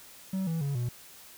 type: tone with pitch steps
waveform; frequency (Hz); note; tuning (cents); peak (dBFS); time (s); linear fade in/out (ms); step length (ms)
triangle; 190.3 / 163.76 / 140.93 / 121.27; F#3 / E3 / C#3 / B2; +49 / -11 / +29 / -31; -26; 0.33-0.89; 5; 140
effects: white hiss -51 dBFS RMS until 1.37 s